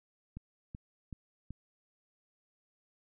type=click train; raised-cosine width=5 ms; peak=-30 dBFS; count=4; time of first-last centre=0.37-1.506 s; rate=2.64 Hz; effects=none